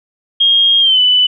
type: tone with pitch glide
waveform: sine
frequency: 3243 to 2991 Hz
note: G#7 to F#7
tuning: -42 to +18 cents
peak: -7 dBFS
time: 0.4-1.27 s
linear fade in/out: 10 ms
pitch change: -140 cents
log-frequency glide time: 0.8-1 s
effects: none